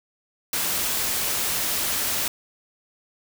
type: noise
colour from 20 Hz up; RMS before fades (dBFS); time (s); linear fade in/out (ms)
white; -25; 0.53-2.28; 2
effects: none